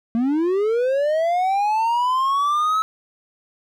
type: linear sweep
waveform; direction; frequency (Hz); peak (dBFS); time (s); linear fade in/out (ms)
triangle; up; 223 to 1302; -15; 0.15-2.82; 0
effects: none